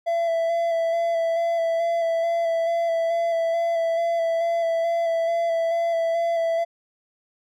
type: tone with vibrato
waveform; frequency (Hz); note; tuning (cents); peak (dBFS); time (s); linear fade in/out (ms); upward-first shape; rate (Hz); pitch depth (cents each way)
triangle; 669; E5; +25; -18; 0.06-6.65; 20; square; 2.3; 16
effects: none